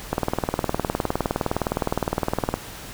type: click train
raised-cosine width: 1 ms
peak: -7 dBFS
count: 48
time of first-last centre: 0.13-2.54 s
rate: 19.5 Hz
effects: pink hiss -38 dBFS RMS until 2.93 s